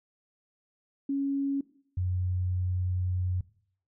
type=tone pair in turn; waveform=sine; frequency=277.2 / 91.05 Hz; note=C#4 / F#2; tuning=0 / -27 cents; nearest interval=octave + perfect fifth; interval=1927 cents; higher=first; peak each=-26 dBFS; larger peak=neither; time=1.09-1.61 / 1.97-3.41 s; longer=second; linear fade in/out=5 ms; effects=noise-tail reverb RT60 0.6 s tail -19 dB re dry

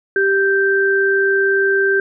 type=tone pair together; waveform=sine; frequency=392 / 1565.6 Hz; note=G4 / G6; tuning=0 / -3 cents; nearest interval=2 octaves; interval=2397 cents; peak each=-15 dBFS; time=0.16-2 s; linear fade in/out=2 ms; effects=none

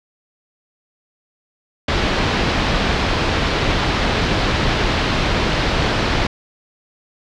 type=low-pass noise; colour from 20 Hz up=pink; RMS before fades=-18 dBFS; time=1.88-6.27 s; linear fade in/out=5 ms; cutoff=4500 Hz; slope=24 dB/octave; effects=none

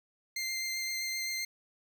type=tone with vibrato; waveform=20% pulse; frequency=2093 Hz; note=C7; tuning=in tune; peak=-28 dBFS; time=0.36-1.45 s; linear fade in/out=5 ms; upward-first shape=sine; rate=7.7 Hz; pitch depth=11 cents each way; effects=none

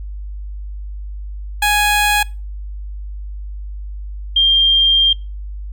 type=tone pair in turn; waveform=15% pulse / sine; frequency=832 / 3192 Hz; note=G#5 / G7; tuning=+3 / +31 cents; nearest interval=octave + major seventh; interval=2328 cents; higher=second; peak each=-6 / -9 dBFS; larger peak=first; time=1.62-2.23 / 4.36-5.13 s; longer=second; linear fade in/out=5 ms; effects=noise-tail reverb RT60 0.3 s tail -23 dB re dry + added 50 Hz sine -25 dBFS peak until 5.72 s

